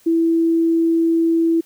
sine tone, 330.4 Hz, E4, 4 cents sharp, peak -13 dBFS, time 0.06-1.61 s, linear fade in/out 10 ms, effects white hiss -53 dBFS RMS until 1.65 s

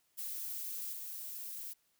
violet noise with level steps, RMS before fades -41 / -44 dBFS, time 0.17-1.74 s, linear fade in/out 20 ms, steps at 0.92 s, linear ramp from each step 20 ms, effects white hiss -75 dBFS RMS until 1.99 s

